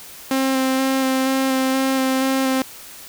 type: tone with vibrato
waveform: sawtooth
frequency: 264.5 Hz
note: C4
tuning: 19 cents sharp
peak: -13 dBFS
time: 0.31-2.62 s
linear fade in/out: 2 ms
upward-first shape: square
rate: 2.1 Hz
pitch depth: 11 cents each way
effects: white hiss -39 dBFS RMS until 3.08 s